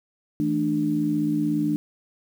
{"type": "tone cluster", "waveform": "sine", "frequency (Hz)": [162.8, 219, 297], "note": ["E3", "A3", "D4"], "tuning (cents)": [-21, -8, 20], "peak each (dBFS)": [-28, -28, -22], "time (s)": [0.4, 1.76], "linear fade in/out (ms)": 0, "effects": ["8-bit"]}